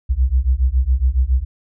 sine beating tone pair, 60.7 / 67.9 Hz, B1 / C#2, -29 / -35 cents, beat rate 7.2 Hz, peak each -16 dBFS, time 0.09-1.45 s, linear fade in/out 20 ms, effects none

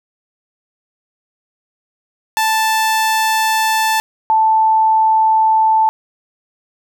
sawtooth / sine tone pair in turn, 880 / 880 Hz, A5 / A5, 0 / 0 cents, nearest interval unison, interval 0 cents, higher neither, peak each -9 dBFS, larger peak neither, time 2.37-4 / 4.3-5.89 s, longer first, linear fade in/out 0 ms, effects none

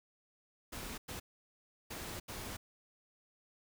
pink noise bursts at uneven times, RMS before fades -44 dBFS, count 4, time 0.72-0.98 / 1.08-1.2 / 1.9-2.2 / 2.28-2.57 s, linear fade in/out 10 ms, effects none

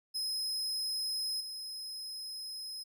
40% pulse tone with level steps, 5110 Hz, D#8, 45 cents sharp, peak -32 / -39 dBFS, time 0.14-2.84 s, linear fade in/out 20 ms, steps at 1.4 s, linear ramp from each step 10 ms, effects none

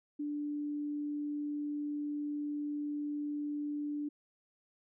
sine tone, 293.7 Hz, D4, in tune, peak -34 dBFS, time 0.19-4.09 s, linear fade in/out 10 ms, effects none

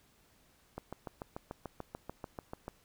click train, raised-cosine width 1 ms, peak -26 dBFS, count 14, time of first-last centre 0.78-2.681 s, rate 6.84 Hz, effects pink hiss -67 dBFS RMS until 2.84 s

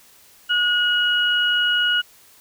sine tone pair together, 1448 / 2904 Hz, F#6 / F#7, -38 / -33 cents, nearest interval octave, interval 1205 cents, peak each -19 dBFS, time 0.49-2.02 s, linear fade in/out 20 ms, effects white hiss -51 dBFS RMS until 2.4 s

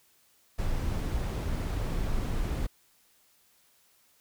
brown noise, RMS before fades -30 dBFS, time 0.58-2.67 s, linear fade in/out 10 ms, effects white hiss -65 dBFS RMS until 4.2 s

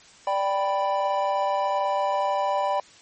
triangle chord, G major, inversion second, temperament equal, 587.3 / 784 / 987.8 Hz, D5 / G5 / B5, 0 / 0 / 0 cents, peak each -24 dBFS, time 0.27-2.8 s, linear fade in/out 2 ms, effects white hiss -51 dBFS RMS until 3.01 s + MP3 32 kbps

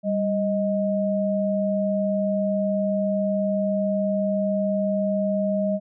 sine tone pair together, 196.9 / 624.6 Hz, G3 / D#5, +8 / +7 cents, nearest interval octave + minor sixth, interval 1999 cents, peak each -23 dBFS, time 0.03-5.8 s, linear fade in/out 50 ms, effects none

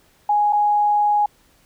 sine tone with dropouts, 830.6 Hz, G#5, in tune, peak -14 dBFS, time 0.29-1.26 s, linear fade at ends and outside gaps 5 ms, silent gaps 0.526-0.53 s, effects pink hiss -57 dBFS RMS until 1.65 s

